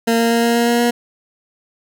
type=tone with pitch steps; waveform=20% pulse; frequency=229.8 / 231.3 / 232.7 / 234.2 / 235.7 / 237.2 / 238.7 Hz; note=A#3 / A#3 / A#3 / A#3 / A#3 / A#3 / A#3; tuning=-25 / -13 / -3 / +8 / +19 / +30 / +41 cents; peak=-8 dBFS; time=0.07-0.91 s; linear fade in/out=10 ms; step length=120 ms; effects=none